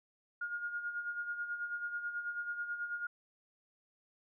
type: tone with tremolo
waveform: sine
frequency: 1425 Hz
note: F6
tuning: 34 cents sharp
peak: -34 dBFS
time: 0.41-3.07 s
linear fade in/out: 5 ms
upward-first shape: sine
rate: 9.2 Hz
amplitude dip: 60%
effects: none